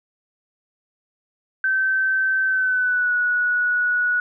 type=tone with pitch glide; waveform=sine; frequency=1544 to 1464.9 Hz; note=G6 to F#6; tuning=-27 to -18 cents; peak=-17 dBFS; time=1.64-4.2 s; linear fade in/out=2 ms; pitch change=-91 cents; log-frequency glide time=2.45-3.13 s; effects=none